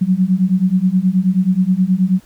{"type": "beating tone pair", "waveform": "sine", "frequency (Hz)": [180.5, 189.9], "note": ["F#3", "F#3"], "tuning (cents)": [-43, 45], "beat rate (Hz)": 9.4, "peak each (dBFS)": [-15, -14], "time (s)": [0.01, 2.2], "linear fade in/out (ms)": 10, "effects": ["pink hiss -50 dBFS RMS until 2.25 s"]}